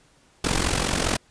pink noise with amplitude modulation, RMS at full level -20 dBFS, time 0.44-1.17 s, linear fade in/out 5 ms, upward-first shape sine, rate 44.9 Hz, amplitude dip 75%, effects pink hiss -59 dBFS RMS until 1.3 s + resampled to 22050 Hz

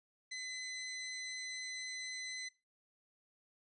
20% pulse tone, 2026 Hz, B6, 44 cents sharp, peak -36 dBFS, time 0.31-2.49 s, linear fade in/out 10 ms, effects noise-tail reverb RT60 0.3 s tail -22 dB re dry + resampled to 22050 Hz

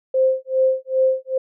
sine tone with tremolo, 523.3 Hz, C5, in tune, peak -12 dBFS, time 0.14-1.38 s, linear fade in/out 5 ms, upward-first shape sine, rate 2.5 Hz, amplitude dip 100%, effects none

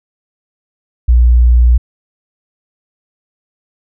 sine tone, 60.1 Hz, B1, 46 cents flat, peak -4 dBFS, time 1.08-1.78 s, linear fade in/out 10 ms, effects none

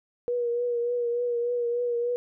sine tone with vibrato, 479.8 Hz, A#4, 50 cents sharp, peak -24 dBFS, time 0.28-2.16 s, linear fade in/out 0 ms, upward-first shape triangle, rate 3.4 Hz, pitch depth 35 cents each way, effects none

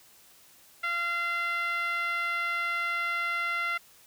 10% pulse tone with band-pass filter, 688 Hz, F5, 26 cents flat, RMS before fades -30 dBFS, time 0.83-3.78 s, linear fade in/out 10 ms, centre 1700 Hz, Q 9, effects white hiss -57 dBFS RMS until 4.06 s

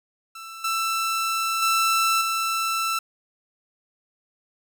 sawtooth tone with level steps, 1332 Hz, E6, 18 cents sharp, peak -33 / -19 / -15 / -19 dBFS, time 0.35-2.99 s, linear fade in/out 5 ms, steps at 0.64 / 1.62 / 2.21 s, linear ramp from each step 5 ms, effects none

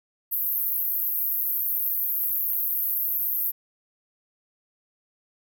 white band-pass noise, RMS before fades -26 dBFS, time 0.31-3.52 s, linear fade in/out 20 ms, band 12000 to 16000 Hz, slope 96 dB/octave, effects none

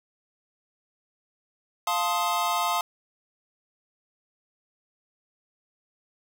square chord, F dominant seventh, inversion none, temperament equal with one note detuned, 698.5 / 880 / 1046.5 / 1253.9 Hz, F5 / A5 / C6 / Eb6, 0 / 0 / 0 / +13 cents, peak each -30 dBFS, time 1.87-2.81 s, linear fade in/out 2 ms, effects none

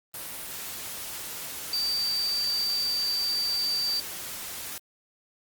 sine tone in noise, 4643 Hz, D8, 21 cents flat, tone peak -25 dBFS, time 1.73-4 s, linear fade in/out 2 ms, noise white, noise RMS -37 dBFS, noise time 0.14-4.78 s, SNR +9 dB, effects Opus 32 kbps

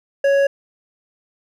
triangle tone with hard clipping, 556 Hz, C#5, 5 cents sharp, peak -14 dBFS, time 0.24-0.47 s, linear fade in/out 5 ms, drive 11 dB, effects none

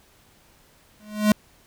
square tone with exponential growth, 211.1 Hz, G#3, 29 cents sharp, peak -12 dBFS, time 1-1.32 s, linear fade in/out 2 ms, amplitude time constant 69 ms, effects pink hiss -57 dBFS RMS until 1.66 s

